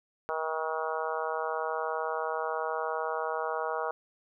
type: harmonic tone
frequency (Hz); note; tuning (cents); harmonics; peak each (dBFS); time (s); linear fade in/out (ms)
159; D#3; +38; 3 / 4 / 5 / 6 / 7 / 8 / 9; -35 / -36 / -37 / -38 / -38 / -39 / -40; 0.29-3.91; 0
effects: none